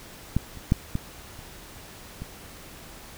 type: clicks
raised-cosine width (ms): 5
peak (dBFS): -9 / -28 / -6 / -13 / -30 / -22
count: 6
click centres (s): 0.366 / 0.573 / 0.721 / 0.954 / 1.391 / 2.22
effects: pink hiss -45 dBFS RMS until 3.17 s